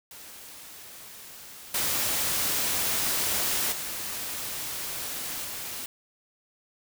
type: noise with level steps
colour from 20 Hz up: white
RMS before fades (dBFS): -45 / -27 / -34 / -36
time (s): 0.11-5.86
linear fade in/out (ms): 2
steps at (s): 1.74 / 3.72 / 5.44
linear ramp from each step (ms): 5
effects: none

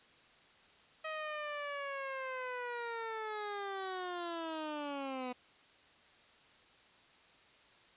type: linear sweep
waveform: 15% pulse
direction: down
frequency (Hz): 633 to 246.9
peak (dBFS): -32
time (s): 1.04-5.33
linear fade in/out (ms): 10
effects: white hiss -63 dBFS RMS until 7.96 s + resampled to 8000 Hz

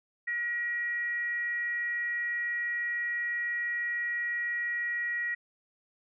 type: tone with frequency modulation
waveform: sine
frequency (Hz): 1907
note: A#6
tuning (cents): +39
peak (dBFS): -29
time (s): 0.27-5.35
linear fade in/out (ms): 10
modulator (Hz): 478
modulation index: 0.24
effects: none

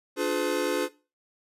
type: chord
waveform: square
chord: D diminished seventh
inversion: none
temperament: just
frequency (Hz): 293.7 / 352.4 / 422.9 / 507.5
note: D4 / F4 / Ab4 / Cb5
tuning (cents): 0 / +16 / +31 / +47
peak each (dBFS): -31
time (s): 0.16-0.89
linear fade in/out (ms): 50
effects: noise-tail reverb RT60 0.3 s tail -17 dB re dry + resampled to 32000 Hz

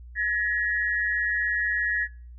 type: tone pair together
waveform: sine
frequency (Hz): 1689.3 / 1894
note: G#6 / A#6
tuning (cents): +29 / +27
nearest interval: major second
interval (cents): 198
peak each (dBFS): -26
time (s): 0.15-2.08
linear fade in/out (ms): 50
effects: noise-tail reverb RT60 0.4 s tail -22 dB re dry + added 60 Hz sine -41 dBFS peak until 2.38 s

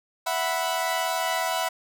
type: chord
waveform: sawtooth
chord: E suspended second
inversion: none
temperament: equal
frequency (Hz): 659.3 / 740 / 987.8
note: E5 / F#5 / B5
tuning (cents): 0 / 0 / 0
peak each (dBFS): -25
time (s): 0.26-1.69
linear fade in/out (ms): 10
effects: none

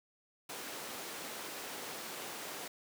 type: high-pass noise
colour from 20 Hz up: pink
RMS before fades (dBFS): -44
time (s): 0.49-2.68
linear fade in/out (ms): 5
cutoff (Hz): 330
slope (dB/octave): 12
effects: none

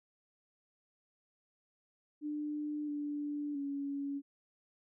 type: tone with pitch steps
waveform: sine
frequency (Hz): 298.1 / 292.6 / 280.9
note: D4 / D4 / C#4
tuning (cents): +26 / -6 / +23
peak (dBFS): -35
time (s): 2.21-4.22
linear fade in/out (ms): 50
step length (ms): 670
effects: none

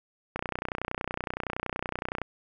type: click train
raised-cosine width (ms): 0.5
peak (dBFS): -15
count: 58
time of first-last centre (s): 0.36-2.217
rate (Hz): 30.7
effects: none

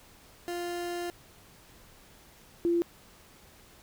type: tone pair in turn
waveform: 30% pulse / sine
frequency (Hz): 349.2 / 342.6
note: F4 / F4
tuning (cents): 0 / -33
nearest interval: unison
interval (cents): 33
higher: first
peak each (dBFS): -30 / -23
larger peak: second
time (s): 0.48-1.1 / 2.65-2.82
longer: first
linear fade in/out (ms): 0
effects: pink hiss -56 dBFS RMS until 3.82 s

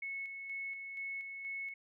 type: tone with tremolo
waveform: sine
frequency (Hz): 2198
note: C#7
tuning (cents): -15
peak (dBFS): -38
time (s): 0.02-1.74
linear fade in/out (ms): 5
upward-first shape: square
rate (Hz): 2.1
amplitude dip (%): 40
effects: none

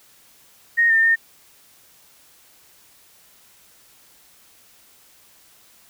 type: tone with pitch steps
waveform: sine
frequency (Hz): 1861 / 1805 / 1825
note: A#6 / A6 / A#6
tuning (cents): -3 / +44 / -37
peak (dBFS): -13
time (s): 0.77-1.16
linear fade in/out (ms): 20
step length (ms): 130
effects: white hiss -53 dBFS RMS until 5.89 s

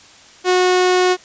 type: tone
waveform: sawtooth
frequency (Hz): 364.9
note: F#4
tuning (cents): -24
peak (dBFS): -8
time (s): 0.44-1.17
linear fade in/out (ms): 50
effects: white hiss -44 dBFS RMS until 1.24 s + resampled to 16000 Hz

